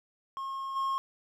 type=tone with level steps; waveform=triangle; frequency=1079 Hz; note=C#6; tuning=47 cents flat; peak=-32 / -26 dBFS; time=0.37-0.98 s; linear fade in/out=0 ms; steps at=0.75 s; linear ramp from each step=20 ms; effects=none